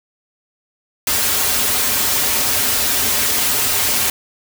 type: noise with comb filter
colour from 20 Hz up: white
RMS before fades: -17 dBFS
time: 1.07-4.1 s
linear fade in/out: 2 ms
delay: 6 ms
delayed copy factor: -0.9
effects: none